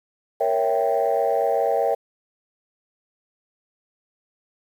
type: chord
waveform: sine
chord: A# diminished seventh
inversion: none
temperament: equal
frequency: 466.2 / 554.4 / 659.3 / 784 Hz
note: A#4 / C#5 / E5 / G5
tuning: 0 / 0 / 0 / 0 cents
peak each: -23 dBFS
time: 0.4-1.95 s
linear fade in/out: 10 ms
effects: tanh soft clip ceiling -11 dBFS + 8-bit